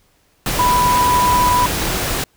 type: tone in noise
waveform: sine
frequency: 987.8 Hz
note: B5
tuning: in tune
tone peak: -12 dBFS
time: 0.59-1.66 s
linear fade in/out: 2 ms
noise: pink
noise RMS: -20 dBFS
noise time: 0.46-2.24 s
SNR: +5 dB
effects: pink hiss -58 dBFS RMS until 2.36 s